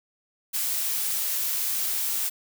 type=noise; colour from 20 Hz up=blue; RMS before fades=-27 dBFS; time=0.53-2.3 s; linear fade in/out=20 ms; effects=none